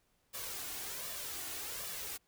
white noise with flanger, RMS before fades -42 dBFS, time 0.33-2.18 s, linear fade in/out 20 ms, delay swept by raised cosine 1.7 to 2.8 ms, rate 1.3 Hz, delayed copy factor +0.5, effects pink hiss -75 dBFS RMS until 2.27 s

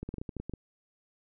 clicks, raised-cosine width 3 ms, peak -24 dBFS, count 10, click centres 0.03 / 0.09 / 0.141 / 0.183 / 0.215 / 0.292 / 0.367 / 0.4 / 0.496 / 0.537 s, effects none

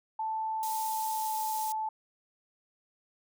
sine tone with pitch glide, 880 to 872.4 Hz, A5 to A5, 0 to -15 cents, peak -30 dBFS, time 0.19-1.89 s, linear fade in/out 5 ms, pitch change -15 cents, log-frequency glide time 0.99-1.33 s
pink high-pass noise, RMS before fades -40 dBFS, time 0.63-1.72 s, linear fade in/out 0 ms, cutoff 7300 Hz, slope 12 dB/octave
effects none

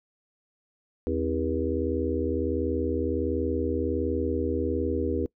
harmonic tone with a mistuned harmonic, 80.1 Hz, E2, 49 cents flat, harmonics 1 / 3 / 4 / 5 / 6, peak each -31 / -31 / -31 / -31 / -31 dBFS, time 1.07-5.26 s, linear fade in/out 0 ms, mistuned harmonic 3, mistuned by +130 cents, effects noise-tail reverb RT60 0.1 s tail -23 dB re dry

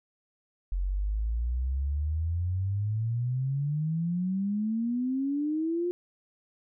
sine exponential sweep, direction up, 44.13 to 357.8 Hz, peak -26 dBFS, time 0.72-5.91 s, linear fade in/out 0 ms, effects none

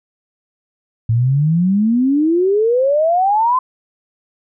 sine exponential sweep, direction up, 110 to 1046.5 Hz, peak -11 dBFS, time 1.09-3.59 s, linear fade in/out 5 ms, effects none

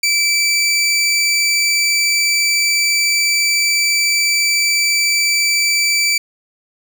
20% pulse tone, 2322 Hz, D7, 20 cents flat, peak -8 dBFS, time 0.03-6.18 s, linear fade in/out 5 ms, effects none

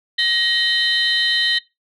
sine tone cluster, 1884 / 3068 / 3718 / 4054 Hz, A#6 / G7 / A#7 / B7, +18 / -38 / -5 / +45 cents, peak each -20 dBFS, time 0.18-1.59 s, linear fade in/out 10 ms, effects noise-tail reverb RT60 0.2 s tail -19 dB re dry + tanh soft clip ceiling -8 dBFS

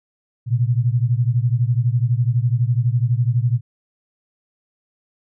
sine beating tone pair, 116.54 / 128.54 Hz, A#2 / C3, 0 / -30 cents, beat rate 12 Hz, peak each -17 / -19 dBFS, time 0.46-3.61 s, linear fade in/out 50 ms, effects none

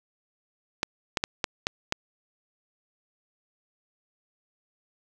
clicks, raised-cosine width 0.2 ms, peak -7 dBFS, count 6, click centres 0.831 / 1.172 / 1.239 / 1.442 / 1.669 / 1.924 s, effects none

